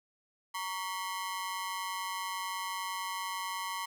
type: ring-modulated tone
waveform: sawtooth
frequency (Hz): 1026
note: C6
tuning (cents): -34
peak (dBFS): -28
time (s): 0.54-3.86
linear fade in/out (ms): 10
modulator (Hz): 94.5
effects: none